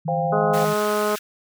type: tone with tremolo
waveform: sine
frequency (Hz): 160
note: D#3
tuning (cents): +49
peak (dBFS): -23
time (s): 0.05-0.74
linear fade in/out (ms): 10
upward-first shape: triangle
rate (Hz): 16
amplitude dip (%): 45
type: chord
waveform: sine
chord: C suspended fourth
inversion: none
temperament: equal with one note detuned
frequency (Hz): 523.3 / 698.5 / 798.2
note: C5 / F5 / G5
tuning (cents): 0 / 0 / +31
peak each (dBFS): -25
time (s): 0.08-0.65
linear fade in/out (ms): 2
type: harmonic tone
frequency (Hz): 209.9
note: G#3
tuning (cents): +19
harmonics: 1 / 2 / 3 / 4 / 5 / 6 / 7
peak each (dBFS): -29 / -23 / -25 / -32 / -30 / -27 / -33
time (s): 0.32-1.16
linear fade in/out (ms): 10
type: high-pass noise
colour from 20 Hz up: pink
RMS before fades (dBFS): -34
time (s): 0.53-1.19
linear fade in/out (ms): 10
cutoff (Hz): 1400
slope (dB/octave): 96
effects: none